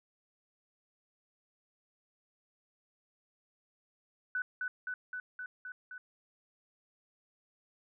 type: tone with echo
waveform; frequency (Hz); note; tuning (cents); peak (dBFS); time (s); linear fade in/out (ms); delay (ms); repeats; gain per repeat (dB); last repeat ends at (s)
sine; 1495; F#6; +17; -31; 4.35-4.42; 2; 260; 6; -2; 5.98
effects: none